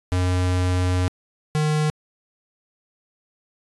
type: tone pair in turn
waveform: square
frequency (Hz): 90.8 / 152.71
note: F#2 / D#3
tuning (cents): -32 / -32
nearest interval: major sixth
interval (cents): 900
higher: second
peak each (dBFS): -19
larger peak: neither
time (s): 0.12-1.08 / 1.55-1.9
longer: first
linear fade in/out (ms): 0
effects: resampled to 24000 Hz